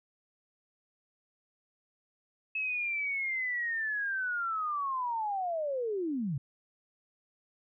sine linear sweep, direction down, 2596 to 123.47 Hz, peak -30 dBFS, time 2.55-6.38 s, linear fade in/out 5 ms, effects none

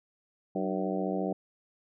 harmonic tone with a mistuned harmonic, 94.5 Hz, F#2, 37 cents sharp, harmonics 2 / 3 / 4 / 5 / 6 / 7 / 8, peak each -33 / -35 / -36 / -37 / -38 / -38 / -39 dBFS, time 0.55-1.33 s, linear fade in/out 5 ms, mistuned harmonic 3, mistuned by +83 cents, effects none

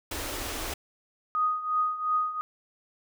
pink band-stop noise, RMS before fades -34 dBFS, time 0.11-0.74 s, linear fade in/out 5 ms, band 100 to 250 Hz, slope 48 dB/octave
sine tone with tremolo, 1244.5 Hz, D#6, in tune, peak -21 dBFS, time 1.35-2.41 s, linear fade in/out 0 ms, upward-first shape triangle, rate 2.8 Hz, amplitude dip 80%
effects none

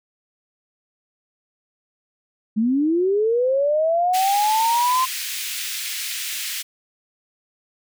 sine linear sweep, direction up, 207.7 to 1046.5 Hz, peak -16 dBFS, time 2.56-5.06 s, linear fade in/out 20 ms
pink high-pass noise, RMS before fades -28 dBFS, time 4.13-6.63 s, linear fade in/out 20 ms, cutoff 2100 Hz, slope 24 dB/octave
effects none

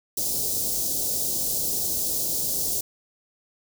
white band-stop noise, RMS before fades -26 dBFS, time 0.17-2.81 s, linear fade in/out 5 ms, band 600 to 4800 Hz, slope 24 dB/octave, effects none

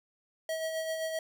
square tone with tremolo, 642 Hz, E5, 46 cents flat, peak -31 dBFS, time 0.49-1.19 s, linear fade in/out 2 ms, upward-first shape sine, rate 7.7 Hz, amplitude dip 40%, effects none

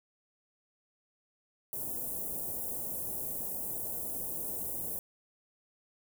white band-stop noise, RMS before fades -37 dBFS, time 1.73-4.99 s, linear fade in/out 0 ms, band 690 to 10000 Hz, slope 24 dB/octave, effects none

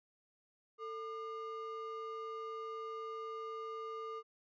triangle ring-modulated tone, 826 Hz, G#5, 10 cents flat, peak -36 dBFS, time 0.78-4.23 s, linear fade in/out 50 ms, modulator 380 Hz, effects resampled to 16000 Hz

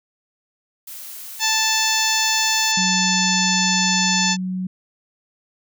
blue noise, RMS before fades -35 dBFS, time 0.87-2.72 s, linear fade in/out 5 ms
harmonic tone, 880 Hz, A5, in tune, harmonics 1 / 2 / 3 / 4 / 5 / 6 / 7 / 8, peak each -25 / -25 / -25 / -25 / -25 / -25 / -25 / -25 dBFS, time 1.39-4.37 s, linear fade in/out 50 ms
sine tone, 185 Hz, F#3, in tune, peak -22 dBFS, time 2.77-4.67 s, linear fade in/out 5 ms
effects none

